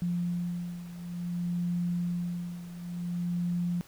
sine beating tone pair, 174.61 / 175.17 Hz, F3 / F3, 0 / +6 cents, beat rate 0.56 Hz, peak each -31 / -35 dBFS, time 0.02-3.81 s, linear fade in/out 0 ms, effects pink hiss -55 dBFS RMS until 3.87 s

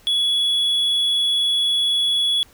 triangle tone, 3381 Hz, G#7, 30 cents sharp, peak -15 dBFS, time 0.07-2.43 s, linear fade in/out 0 ms, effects pink hiss -52 dBFS RMS until 2.53 s

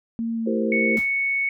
sine tone with pitch glide, 229.2 to 222 Hz, A#3 to A3, -29 to +16 cents, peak -23 dBFS, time 0.19-0.99 s, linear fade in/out 0 ms, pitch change -55 cents, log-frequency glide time 0.33-0.57 s
sine chord, C dominant seventh, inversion first, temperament equal, 329.6 / 392 / 466.2 / 523.3 Hz, E4 / G4 / Bb4 / C5, 0 / 0 / 0 / 0 cents, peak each -28 dBFS, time 0.46-0.97 s, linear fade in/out 10 ms
sine tone, 2216 Hz, C#7, 1 cent flat, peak -20 dBFS, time 0.72-1.49 s, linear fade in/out 2 ms
pink noise with exponential decay, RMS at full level -36 dBFS, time 0.97-1.17 s, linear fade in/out 0 ms, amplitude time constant 42 ms
effects none

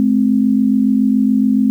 sine tone pair together, 213.4 / 260.5 Hz, G#3 / C4, +47 / -7 cents, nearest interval minor third, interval 346 cents, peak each -13 dBFS, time 0-1.7 s, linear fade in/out 0 ms, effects 8-bit

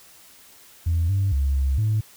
sine tone with pitch steps, 83.6 / 98 / 68.9 / 67.7 / 107.9 Hz, E2 / G2 / C#2 / C#2 / A2, +25 / 0 / -10 / -40 / -33 cents, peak -17 dBFS, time 0.86-2.01 s, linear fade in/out 10 ms, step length 230 ms, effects tanh soft clip ceiling -15 dBFS + white hiss -50 dBFS RMS until 2.16 s

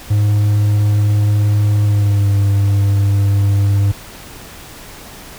triangle tone with pitch glide, 104 to 100.17 Hz, G#2 to G2, +3 to +38 cents, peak -8 dBFS, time 0.1-3.92 s, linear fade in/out 10 ms, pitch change -65 cents, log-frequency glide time 1.82-2.3 s, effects pink hiss -35 dBFS RMS until 5.38 s

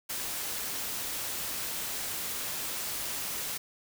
white noise, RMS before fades -35 dBFS, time 0.09-3.58 s, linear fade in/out 10 ms, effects none

